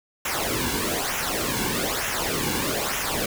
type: noise with flanger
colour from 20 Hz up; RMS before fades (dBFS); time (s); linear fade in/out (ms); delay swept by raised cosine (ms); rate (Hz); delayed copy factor
pink; -26; 0.25-3.26; 5; 0.22 to 1.62; 1.1; -0.7
effects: none